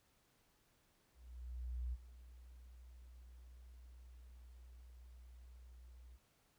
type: tone with ADSR envelope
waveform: sine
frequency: 61 Hz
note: B1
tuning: 21 cents flat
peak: -38 dBFS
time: 1.13-6.18 s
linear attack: 800 ms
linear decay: 36 ms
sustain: -17 dB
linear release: 29 ms
effects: pink hiss -75 dBFS RMS until 6.58 s